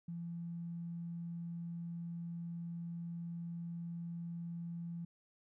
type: tone with tanh clipping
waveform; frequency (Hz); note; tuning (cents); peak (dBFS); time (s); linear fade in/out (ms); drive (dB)
triangle; 169.9; F3; -47; -40; 0.08-5.05; 5; 3
effects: none